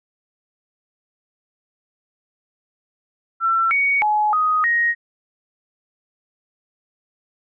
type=tone with pitch steps; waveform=sine; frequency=1345 / 2239 / 846 / 1250 / 1876 Hz; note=E6 / C#7 / G#5 / D#6 / A#6; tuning=+34 / +17 / +32 / +8 / +11 cents; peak=-15 dBFS; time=3.4-4.95 s; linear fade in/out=50 ms; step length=310 ms; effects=none